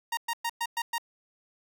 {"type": "tone bursts", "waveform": "sawtooth", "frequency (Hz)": 932.3, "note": "A#5", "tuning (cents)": 0, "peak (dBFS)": -24, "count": 6, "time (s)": [0.12, 0.982], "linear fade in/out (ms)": 5, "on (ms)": 52, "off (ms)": 110, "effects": []}